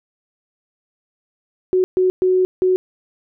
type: tone bursts at uneven times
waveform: sine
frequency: 370 Hz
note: F#4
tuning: in tune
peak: -12 dBFS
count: 4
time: 1.73-1.84 / 1.97-2.1 / 2.22-2.45 / 2.62-2.76 s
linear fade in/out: 0 ms
effects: none